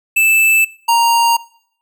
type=tone pair in turn; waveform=square; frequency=2637 / 932.3 Hz; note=E7 / A#5; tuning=0 / 0 cents; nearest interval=octave + tritone; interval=1800 cents; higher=first; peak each=-10 dBFS; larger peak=neither; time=0.16-0.65 / 0.88-1.37 s; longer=neither; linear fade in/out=10 ms; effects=noise-tail reverb RT60 0.7 s tail -22 dB re dry